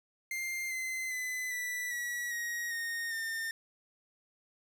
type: tone with pitch steps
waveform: 45% pulse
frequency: 2103 / 2059 / 2015 / 1972.4 / 1930.7 / 1889.9 / 1849.9 / 1810.8 Hz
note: C7 / C7 / B6 / B6 / B6 / A#6 / A#6 / A6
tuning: +8 / -28 / +34 / -3 / -40 / +23 / -14 / +49 cents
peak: -34 dBFS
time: 0.31-3.51 s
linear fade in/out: 2 ms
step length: 400 ms
effects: 12-bit